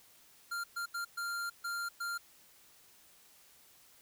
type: tone bursts at uneven times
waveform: square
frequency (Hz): 1392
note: F6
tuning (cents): -6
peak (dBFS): -36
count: 6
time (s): 0.51-0.64 / 0.76-0.86 / 0.94-1.05 / 1.17-1.5 / 1.64-1.89 / 2-2.18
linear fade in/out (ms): 10
effects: white hiss -62 dBFS RMS until 4.01 s